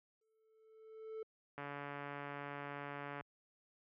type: tone with exponential growth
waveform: triangle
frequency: 440 Hz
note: A4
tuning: in tune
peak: -39 dBFS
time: 0.21-1.23 s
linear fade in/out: 5 ms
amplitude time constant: 220 ms
type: click train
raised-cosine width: 0.5 ms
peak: -30 dBFS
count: 234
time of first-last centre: 1.58-3.209 s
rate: 143 Hz
effects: high-pass 60 Hz 12 dB/octave + low-pass 3000 Hz 12 dB/octave